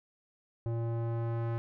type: tone with low-pass filter sweep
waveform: square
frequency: 115.8 Hz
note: A#2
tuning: 11 cents flat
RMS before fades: -33 dBFS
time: 0.66-1.58 s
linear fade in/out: 0 ms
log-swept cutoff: 620 to 1400 Hz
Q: 0.85
effects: none